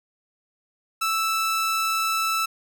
sawtooth tone, 1318.5 Hz, E6, in tune, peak -18 dBFS, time 1.01-2.46 s, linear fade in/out 10 ms, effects none

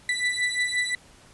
35% pulse beating tone pair, 1975.5 / 1981.2 Hz, B6 / B6, 0 / +5 cents, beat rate 5.7 Hz, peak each -25 / -25 dBFS, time 0.09-0.95 s, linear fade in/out 2 ms, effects pink hiss -53 dBFS RMS until 1.33 s + resampled to 24000 Hz

